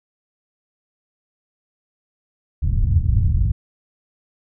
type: low-pass noise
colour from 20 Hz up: white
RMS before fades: -17 dBFS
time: 2.62-3.52 s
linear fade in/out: 5 ms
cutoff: 110 Hz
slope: 24 dB/octave
effects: none